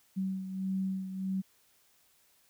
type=beating tone pair; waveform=sine; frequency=190 / 191.6 Hz; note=F#3 / G3; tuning=+46 / -39 cents; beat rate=1.6 Hz; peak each=-32 / -39 dBFS; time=0.16-1.42 s; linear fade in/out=20 ms; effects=white hiss -67 dBFS RMS until 2.49 s